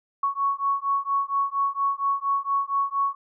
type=beating tone pair; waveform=sine; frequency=1108.7 / 1113 Hz; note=C#6 / C#6; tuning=0 / +7 cents; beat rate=4.3 Hz; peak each=-25 dBFS; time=0.23-3.15 s; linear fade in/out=5 ms; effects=none